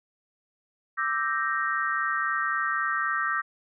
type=chord; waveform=sine; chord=E half-diminished seventh; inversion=third; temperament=equal; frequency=1174.7 / 1318.5 / 1568 / 1864.7 Hz; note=D6 / E6 / G6 / Bb6; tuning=0 / 0 / 0 / 0 cents; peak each=-30 dBFS; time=0.97-3.42 s; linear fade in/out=20 ms; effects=none